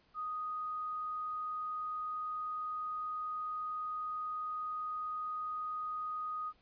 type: tone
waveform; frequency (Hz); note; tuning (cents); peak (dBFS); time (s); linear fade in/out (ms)
sine; 1244.5; D#6; 0; -36; 0.14-6.53; 50
effects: pink hiss -69 dBFS RMS until 6.61 s + resampled to 11025 Hz